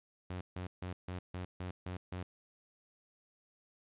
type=tone bursts; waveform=sawtooth; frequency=90.8 Hz; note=F#2; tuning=32 cents flat; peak=-35 dBFS; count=8; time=0.3-2.23 s; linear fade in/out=5 ms; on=110 ms; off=150 ms; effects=resampled to 8000 Hz + 12-bit